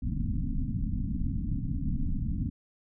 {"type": "low-pass noise", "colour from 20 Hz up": "pink", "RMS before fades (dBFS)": -30, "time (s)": [0.02, 2.5], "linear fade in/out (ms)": 10, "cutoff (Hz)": 280, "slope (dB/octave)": 96, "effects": []}